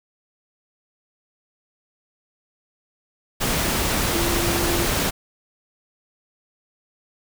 sine tone in noise, 342.1 Hz, F4, 36 cents flat, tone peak -25 dBFS, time 4.12-4.87 s, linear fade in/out 20 ms, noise pink, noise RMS -22 dBFS, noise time 3.4-5.11 s, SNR -6 dB, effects none

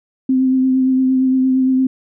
sine tone with vibrato, 260.4 Hz, C4, 8 cents flat, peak -11 dBFS, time 0.29-1.87 s, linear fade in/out 5 ms, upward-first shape triangle, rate 8.7 Hz, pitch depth 22 cents each way, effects none

